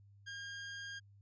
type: tone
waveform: sawtooth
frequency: 1616 Hz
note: G#6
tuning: 48 cents flat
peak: -40 dBFS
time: 0.26-1 s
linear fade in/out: 20 ms
effects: added 100 Hz sine -59 dBFS peak until 1.21 s + resampled to 16000 Hz